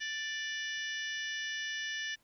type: harmonic tone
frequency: 587.3 Hz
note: D5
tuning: in tune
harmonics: 3 / 4 / 5 / 6 / 7 / 8 / 9 / 10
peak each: -37 / -48 / -42 / -46 / -56 / -55 / -49 / -48 dBFS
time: 0-2.16 s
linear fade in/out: 20 ms
effects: pink hiss -71 dBFS RMS until 2.23 s